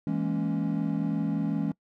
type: chord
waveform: triangle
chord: A# half-diminished seventh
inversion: second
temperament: equal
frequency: 164.81 / 207.7 / 233.1 / 277.2 Hz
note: E3 / G#3 / A#3 / C#4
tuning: 0 / 0 / 0 / 0 cents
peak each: -28 / -28 / -33 / -28 dBFS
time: 0.07-1.72 s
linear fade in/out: 2 ms
effects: noise-tail reverb RT60 0.1 s tail -22 dB re dry + tanh soft clip ceiling -15 dBFS